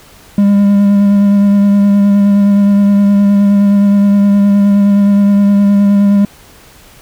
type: tone with vibrato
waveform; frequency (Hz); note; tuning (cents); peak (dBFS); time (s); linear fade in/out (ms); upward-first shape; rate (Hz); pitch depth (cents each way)
triangle; 201.5; G3; +48; -3; 0.38-6.25; 2; sine; 9.6; 16
effects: pink hiss -40 dBFS RMS until 7.01 s